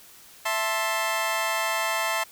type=chord; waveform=20% pulse; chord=A minor; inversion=second; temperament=just; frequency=660 / 880 / 1056 Hz; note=E5 / A5 / C6; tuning=+2 / 0 / +16 cents; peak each=-24 dBFS; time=0.45-2.24 s; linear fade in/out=10 ms; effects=white hiss -50 dBFS RMS until 2.31 s